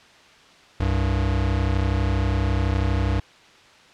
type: tone pair together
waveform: square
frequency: 64.77 / 96.9 Hz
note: C2 / G2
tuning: -17 / -20 cents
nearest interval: perfect fifth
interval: 697 cents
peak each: -23 dBFS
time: 0.8-3.2 s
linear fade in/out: 5 ms
effects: white hiss -50 dBFS RMS until 3.93 s + low-pass 4000 Hz 12 dB/octave